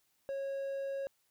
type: tone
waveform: triangle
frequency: 548 Hz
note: C#5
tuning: 20 cents flat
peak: -33 dBFS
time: 0.29-1.07 s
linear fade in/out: 0 ms
effects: white hiss -75 dBFS RMS until 1.3 s